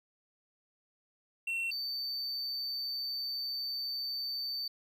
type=tone pair in turn; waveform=triangle; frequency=2715 / 4566 Hz; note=F7 / D8; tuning=-50 / -50 cents; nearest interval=major sixth; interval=900 cents; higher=second; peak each=-30 / -33 dBFS; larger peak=first; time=1.47-1.71 / 1.71-4.68 s; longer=second; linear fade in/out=5 ms; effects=none